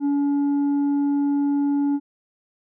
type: tone with tanh clipping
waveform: sine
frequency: 284.6 Hz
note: C#4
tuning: 46 cents sharp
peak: -19 dBFS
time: 0-2 s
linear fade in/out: 50 ms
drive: 4 dB
effects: none